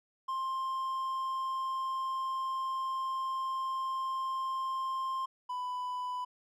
triangle tone pair in turn, 1055 / 995.8 Hz, C6 / B5, +14 / +14 cents, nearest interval minor second, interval 100 cents, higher first, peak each -30 / -32 dBFS, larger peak first, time 0.28-5.26 / 5.49-6.25 s, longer first, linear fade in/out 10 ms, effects none

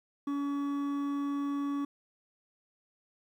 triangle tone pair together, 283.2 / 1132.8 Hz, C#4 / C#6, +37 / +37 cents, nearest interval 2 octaves, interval 2400 cents, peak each -27 / -38 dBFS, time 0.27-1.85 s, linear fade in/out 5 ms, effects tanh soft clip ceiling -26 dBFS + 11-bit

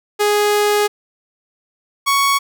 sawtooth tone pair in turn, 415.3 / 1113.5 Hz, G#4 / C#6, 0 / +7 cents, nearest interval octave + perfect fourth, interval 1707 cents, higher second, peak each -9 dBFS, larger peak neither, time 0.19-0.88 / 2.06-2.39 s, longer first, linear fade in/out 20 ms, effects none

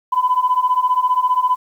sine beating tone pair, 995 / 1010 Hz, B5 / B5, +13 / +39 cents, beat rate 15 Hz, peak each -17 / -15 dBFS, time 0.12-1.56 s, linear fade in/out 10 ms, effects tanh soft clip ceiling -6 dBFS + 8-bit

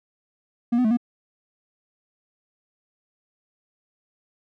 triangle tone with pitch steps, 237.4 / 250.6 / 217 / 240.3 Hz, A#3 / B3 / A3 / B3, +32 / +25 / -24 / -47 cents, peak -15 dBFS, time 0.72-0.972 s, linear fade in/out 10 ms, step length 63 ms, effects none

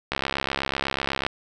click train, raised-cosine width 0.3 ms, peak -8 dBFS, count 79, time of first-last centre 0.12-1.265 s, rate 68.1 Hz, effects none

